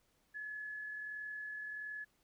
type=tone with amplitude modulation; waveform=sine; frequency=1706 Hz; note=G#6; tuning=46 cents sharp; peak=-40 dBFS; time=0.34-2.05 s; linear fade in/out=20 ms; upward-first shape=sine; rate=41.4 Hz; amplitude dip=30%; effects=pink hiss -75 dBFS RMS until 2.23 s